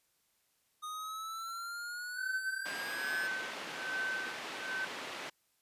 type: exponential sweep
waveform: square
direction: up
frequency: 1232 to 1726 Hz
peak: -40 dBFS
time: 0.82-3.28 s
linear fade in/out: 20 ms
type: tone with tremolo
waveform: sine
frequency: 1534 Hz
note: G6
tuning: 38 cents flat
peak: -33 dBFS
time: 2.17-4.85 s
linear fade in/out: 5 ms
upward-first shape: sine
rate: 1.2 Hz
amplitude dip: 100%
type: band-pass noise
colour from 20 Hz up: white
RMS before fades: -43 dBFS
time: 2.65-5.3 s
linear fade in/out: 10 ms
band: 240 to 2700 Hz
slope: 12 dB/octave
effects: white hiss -75 dBFS RMS until 5.61 s + resampled to 32000 Hz